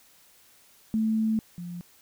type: tone pair in turn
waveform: sine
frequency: 220 / 174.61 Hz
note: A3 / F3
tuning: 0 / 0 cents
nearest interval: major third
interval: 400 cents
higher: first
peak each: -22 / -34 dBFS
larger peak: first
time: 0.94-1.39 / 1.58-1.81 s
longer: first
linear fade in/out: 0 ms
effects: white hiss -58 dBFS RMS until 2.01 s